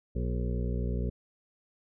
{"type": "harmonic tone with a mistuned harmonic", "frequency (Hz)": 60.7, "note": "B1", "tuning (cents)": -29, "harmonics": [1, 2, 3, 4, 6, 7, 8, 9], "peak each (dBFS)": [-30, -35, -37, -40, -44, -42, -46, -48], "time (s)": [0.15, 1.1], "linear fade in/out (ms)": 10, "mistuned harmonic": 8, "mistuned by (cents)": -30, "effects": []}